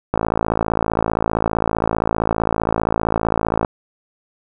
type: click train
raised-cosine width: 1 ms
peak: -3 dBFS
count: 195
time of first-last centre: 0.14-3.648 s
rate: 55.3 Hz
effects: none